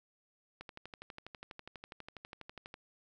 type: click train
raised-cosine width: 0.3 ms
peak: -30 dBFS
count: 27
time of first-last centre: 0.61-2.741 s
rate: 12.2 Hz
effects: none